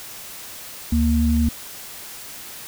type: tone pair together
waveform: sine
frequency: 74 / 233 Hz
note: D2 / A#3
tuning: +14 / -1 cents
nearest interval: octave + minor sixth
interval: 1985 cents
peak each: -18 dBFS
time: 0.92-1.49 s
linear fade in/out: 5 ms
effects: white hiss -37 dBFS RMS until 2.67 s